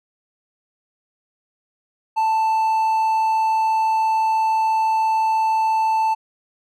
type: tone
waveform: triangle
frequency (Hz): 883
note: A5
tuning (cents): +6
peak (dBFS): -14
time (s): 2.16-6.15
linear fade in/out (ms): 20
effects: none